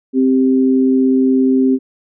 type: tone pair together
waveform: sine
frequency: 261.6 / 392.9 Hz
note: C4 / G4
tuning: 0 / +4 cents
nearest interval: perfect fifth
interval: 704 cents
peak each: -10 / -17 dBFS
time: 0.13-1.79 s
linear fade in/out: 50 ms
effects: none